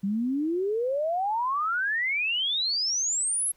sine exponential sweep, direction up, 190 to 11340 Hz, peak -24 dBFS, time 0.03-3.52 s, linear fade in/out 10 ms, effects pink hiss -65 dBFS RMS until 3.56 s

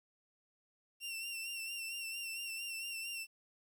sawtooth tone with vibrato, 2727 Hz, F7, 42 cents flat, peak -37 dBFS, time 1-3.27 s, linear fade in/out 50 ms, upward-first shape sine, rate 4.4 Hz, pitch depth 43 cents each way, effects 12-bit

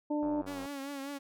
harmonic tone, 297.4 Hz, D4, 22 cents sharp, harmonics 1 / 2 / 3, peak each -30 / -36 / -40 dBFS, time 0.1-0.42 s, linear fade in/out 10 ms
click train, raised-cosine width 1 ms, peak -32 dBFS, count 41, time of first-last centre 0.23-0.656 s, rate 93.8 Hz
sawtooth tone with vibrato, 278.4 Hz, C#4, 8 cents sharp, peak -34 dBFS, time 0.46-1.19 s, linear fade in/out 20 ms, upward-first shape triangle, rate 5 Hz, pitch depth 64 cents each way
effects none

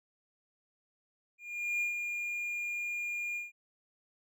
triangle tone with ADSR envelope, 2417 Hz, D7, 49 cents sharp, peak -27 dBFS, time 1.38-3.52 s, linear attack 430 ms, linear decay 120 ms, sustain -5 dB, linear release 160 ms, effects none

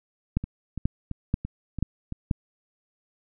two click trains, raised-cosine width 5 ms, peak -19 / -10 dBFS, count 6 / 5, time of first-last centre 0.44-2.124 / 0.37-2.312 s, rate 2.97 / 2.06 Hz, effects none

